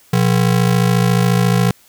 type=ring-modulated tone; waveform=square; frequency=150.3 Hz; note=D3; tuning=40 cents sharp; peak=-9 dBFS; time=0.13-1.71 s; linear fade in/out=2 ms; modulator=27.1 Hz; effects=white hiss -50 dBFS RMS until 1.88 s